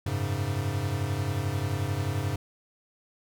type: chord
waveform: square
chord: F# suspended second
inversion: none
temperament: equal with one note detuned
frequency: 92.5 / 103.83 / 137.24 Hz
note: F#2 / G#2 / C#3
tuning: 0 / 0 / -17 cents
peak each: -33 / -31 / -33 dBFS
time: 0.06-2.36 s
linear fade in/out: 5 ms
effects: none